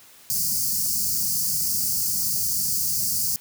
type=band-stop noise; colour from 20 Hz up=white; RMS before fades=-24 dBFS; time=0.3-3.36 s; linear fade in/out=0 ms; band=230 to 4500 Hz; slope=96 dB/octave; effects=white hiss -50 dBFS RMS until 3.4 s + high-pass 60 Hz 12 dB/octave